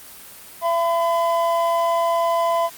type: tone pair together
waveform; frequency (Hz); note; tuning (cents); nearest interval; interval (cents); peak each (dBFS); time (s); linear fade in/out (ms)
triangle; 674.8 / 1011; E5 / B5; +40 / +40; perfect fifth; 700; -17 / -19; 0.61-2.7; 50
effects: white hiss -41 dBFS RMS until 2.77 s + Opus 32 kbps

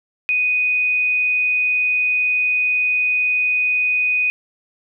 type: tone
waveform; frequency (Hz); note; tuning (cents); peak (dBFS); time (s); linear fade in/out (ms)
sine; 2489; D#7; 0; -15; 0.29-4.3; 0
effects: none

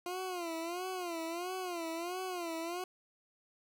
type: tone with vibrato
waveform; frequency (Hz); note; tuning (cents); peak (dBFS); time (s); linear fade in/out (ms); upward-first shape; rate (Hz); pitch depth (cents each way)
20% pulse; 349.2; F4; 0; -32; 0.06-2.84; 2; sine; 1.5; 120
effects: none

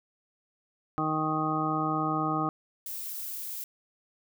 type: harmonic tone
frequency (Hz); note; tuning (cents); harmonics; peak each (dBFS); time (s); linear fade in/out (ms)
155.9; D#3; +4; 1 / 2 / 3 / 4 / 5 / 7 / 8; -34 / -31 / -40 / -40 / -33 / -35 / -31; 0.98-2.49; 0
type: noise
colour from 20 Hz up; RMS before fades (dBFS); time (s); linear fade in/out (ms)
violet; -37; 2.86-3.64; 2
effects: none

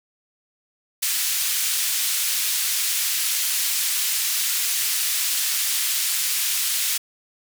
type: band-pass noise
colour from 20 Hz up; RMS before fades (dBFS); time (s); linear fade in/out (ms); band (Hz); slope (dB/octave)
white; -23; 1.02-6.98; 10; 2200 to 15000; 12
effects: none

